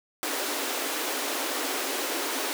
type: high-pass noise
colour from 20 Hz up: pink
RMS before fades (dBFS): -30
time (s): 0.23-2.53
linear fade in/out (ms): 0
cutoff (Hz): 260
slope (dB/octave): 96
effects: none

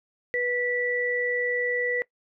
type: tone pair together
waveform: sine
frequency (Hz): 490 / 1960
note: B4 / B6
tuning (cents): -14 / -14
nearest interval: 2 octaves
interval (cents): 2400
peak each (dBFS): -27 / -26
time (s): 0.34-2.02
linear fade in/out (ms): 0
effects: noise-tail reverb RT60 0.1 s tail -20 dB re dry

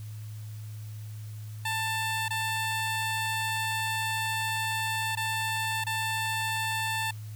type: tone with dropouts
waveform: 15% pulse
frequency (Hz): 887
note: A5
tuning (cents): +14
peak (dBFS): -22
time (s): 1.65-7.11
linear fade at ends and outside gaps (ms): 5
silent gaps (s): 2.283-2.305 / 5.153-5.171 / 5.84-5.866
effects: added 107 Hz sine -37 dBFS peak until 7.35 s + white hiss -55 dBFS RMS until 7.35 s

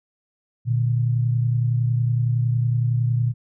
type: tone pair together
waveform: sine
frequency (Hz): 118.3 / 149.14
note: A#2 / D3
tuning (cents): +26 / +27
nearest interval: major third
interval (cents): 401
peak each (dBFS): -18 / -26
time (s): 0.65-3.34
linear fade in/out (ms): 50
effects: none

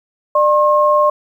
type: tone pair together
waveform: sine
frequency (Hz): 597.7 / 1074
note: D5 / C6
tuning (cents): +30 / +45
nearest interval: minor seventh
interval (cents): 1015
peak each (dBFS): -12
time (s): 0.35-1.1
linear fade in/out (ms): 5
effects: 8-bit

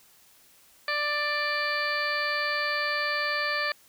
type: harmonic tone with a mistuned harmonic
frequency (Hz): 590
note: D5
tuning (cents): +8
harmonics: 1 / 2 / 3 / 4 / 5 / 6 / 7 / 8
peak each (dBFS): -34 / -32 / -29 / -33 / -43 / -43 / -40 / -35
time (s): 0.88-3.72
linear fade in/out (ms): 2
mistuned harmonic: 8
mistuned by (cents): -48
effects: white hiss -58 dBFS RMS until 3.88 s

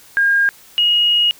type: tone pair in turn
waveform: sine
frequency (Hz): 1617 / 2881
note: G#6 / F#7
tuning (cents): -47 / -47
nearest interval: minor seventh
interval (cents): 1000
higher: second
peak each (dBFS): -11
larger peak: neither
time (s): 0.17-0.49 / 0.78-1.31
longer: second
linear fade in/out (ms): 0
effects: white hiss -45 dBFS RMS until 1.39 s

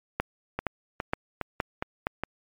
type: two click trains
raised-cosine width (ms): 0.5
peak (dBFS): -10 / -14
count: 5 / 5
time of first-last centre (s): 0.2-2.069 / 0.59-2.236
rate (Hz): 2.14 / 2.43
effects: MP3 96 kbps

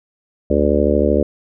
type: harmonic tone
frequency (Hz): 73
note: D2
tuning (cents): -10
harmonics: 1 / 3 / 4 / 5 / 6 / 7 / 8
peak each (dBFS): -20 / -20 / -20 / -20 / -20 / -20 / -20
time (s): 0.5-1.23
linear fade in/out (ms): 5
effects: none

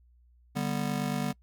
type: chord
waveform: square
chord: G major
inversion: second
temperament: just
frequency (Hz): 147 / 196 / 245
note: D3 / G3 / B3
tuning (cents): +2 / 0 / -14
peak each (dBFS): -34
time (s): 0.55-1.33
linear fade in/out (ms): 20
effects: noise-tail reverb RT60 0.1 s tail -24 dB re dry + added 60 Hz sine -58 dBFS peak until 1.42 s

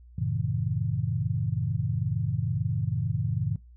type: chord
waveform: sine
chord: F# diminished seventh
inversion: none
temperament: just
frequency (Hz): 92.5 / 111 / 133.2 / 159.84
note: F#2 / A2 / C3 / Eb3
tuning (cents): 0 / +16 / +31 / +47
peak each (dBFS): -33 / -29 / -30 / -32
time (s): 0.18-3.56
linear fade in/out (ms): 5
effects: noise-tail reverb RT60 0.2 s tail -21 dB re dry + added 60 Hz sine -48 dBFS peak until 3.76 s

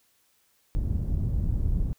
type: low-pass noise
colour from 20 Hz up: pink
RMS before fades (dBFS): -26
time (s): 0.75-1.93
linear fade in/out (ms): 0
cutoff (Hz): 130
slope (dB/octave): 12
effects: white hiss -67 dBFS RMS until 1.98 s

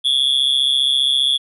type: tone with amplitude modulation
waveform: triangle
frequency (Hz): 3400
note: G#7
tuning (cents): +40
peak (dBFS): -8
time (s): 0.04-1.38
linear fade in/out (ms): 20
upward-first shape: sine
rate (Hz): 135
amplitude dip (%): 100
effects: resampled to 32000 Hz

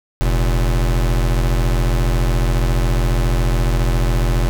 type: tone pair together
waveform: square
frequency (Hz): 43.65 / 116.54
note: F1 / A#2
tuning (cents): 0 / 0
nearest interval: octave + perfect fourth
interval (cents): 1700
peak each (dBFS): -15 / -22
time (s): 0.21-4.49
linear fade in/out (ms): 0
effects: none

